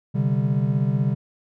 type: chord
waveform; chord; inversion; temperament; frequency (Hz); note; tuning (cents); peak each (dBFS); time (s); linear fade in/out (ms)
triangle; C suspended second; none; equal; 130.81 / 146.83 / 196; C3 / D3 / G3; 0 / 0 / 0; -20 / -21 / -23; 0.14-1.15; 20
effects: none